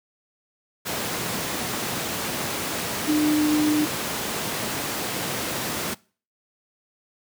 sine tone in noise, 302.3 Hz, D#4, 50 cents flat, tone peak -18 dBFS, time 3.07-3.86 s, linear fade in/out 20 ms, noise pink, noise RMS -27 dBFS, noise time 0.85-5.95 s, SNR +6 dB, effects noise-tail reverb RT60 0.4 s tail -23 dB re dry + high-pass 150 Hz 12 dB/octave

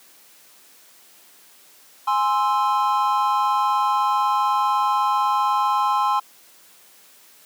triangle chord, Ab augmented, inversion none, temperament equal, 830.6 / 1046.5 / 1318.5 Hz, Ab5 / C6 / E6, 0 / 0 / 0 cents, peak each -20 / -18 / -24 dBFS, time 2.07-6.2 s, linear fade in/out 10 ms, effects white hiss -51 dBFS RMS until 7.45 s + high-pass 200 Hz 12 dB/octave

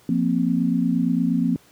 sine chord, F suspended fourth, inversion none, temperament equal, 174.61 / 233.1 / 261.6 Hz, F3 / Bb3 / C4, 0 / 0 / 0 cents, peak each -22 dBFS, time 0.09-1.56 s, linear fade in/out 2 ms, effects pink hiss -54 dBFS RMS until 1.71 s + high-pass 100 Hz 12 dB/octave

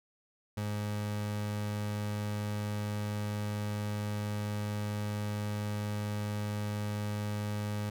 30% pulse tone, 104.4 Hz, G#2, 10 cents sharp, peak -30 dBFS, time 0.57-7.9 s, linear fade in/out 5 ms, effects none

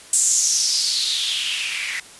blue noise with band-pass filter sweep, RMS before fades -21 dBFS, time 0.13-2 s, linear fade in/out 2 ms, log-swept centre 7900 to 2000 Hz, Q 4.9, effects white hiss -43 dBFS RMS until 2.19 s + resampled to 24000 Hz

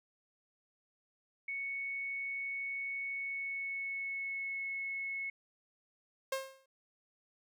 sine tone with pitch glide, 2217 to 2192 Hz, C#7 to C#7, 0 to -20 cents, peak -36 dBFS, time 1.48-5.3 s, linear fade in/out 5 ms, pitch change -20 cents, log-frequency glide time 3.09-4.64 s
sawtooth tone with exponential decay, 534 Hz, C5, 35 cents sharp, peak -27 dBFS, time 6.32-6.66 s, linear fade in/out 5 ms, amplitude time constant 72 ms
effects none

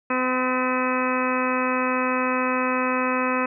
harmonic tone with a mistuned harmonic, 255.2 Hz, C4, 43 cents flat, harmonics 1 / 2 / 3 / 4 / 5 / 6 / 7 / 8 / 9 / 10, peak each -26 / -27 / -36 / -27 / -28 / -33 / -35 / -35 / -39 / -30 dBFS, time 0.1-3.46 s, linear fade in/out 5 ms, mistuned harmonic 8, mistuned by -36 cents, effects none

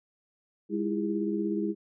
sine tone cluster, 204 / 327.7 / 344.5 / 405.6 Hz, G#3 / E4 / F4 / G#4, -31 / -10 / -24 / -41 cents, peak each -31 / -30 / -39 / -34 dBFS, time 0.69-1.75 s, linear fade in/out 50 ms, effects none

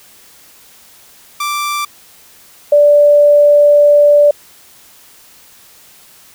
sawtooth / sine tone pair in turn, 1174.7 / 584.6 Hz, D6 / D5, 0 / -8 cents, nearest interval octave, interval 1208 cents, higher first, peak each -12 / -4 dBFS, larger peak second, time 1.4-1.85 / 2.72-4.31 s, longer second, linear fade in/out 5 ms, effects white hiss -43 dBFS RMS until 6.34 s

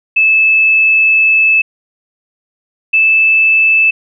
sine tone pair in turn, 2615 / 2628 Hz, E7 / E7, -15 / -6 cents, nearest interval unison, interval 9 cents, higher second, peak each -6 dBFS, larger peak neither, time 0.16-1.62 / 2.93-3.91 s, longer first, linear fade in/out 10 ms, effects none

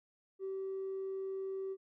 triangle tone with tanh clipping, 384.8 Hz, G4, 32 cents flat, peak -37 dBFS, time 0.39-1.77 s, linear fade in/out 50 ms, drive 5 dB, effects none

